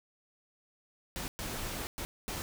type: noise bursts at uneven times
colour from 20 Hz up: pink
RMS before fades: -38 dBFS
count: 4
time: 1.16-1.28 / 1.39-1.87 / 1.98-2.05 / 2.28-2.42 s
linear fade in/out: 0 ms
effects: none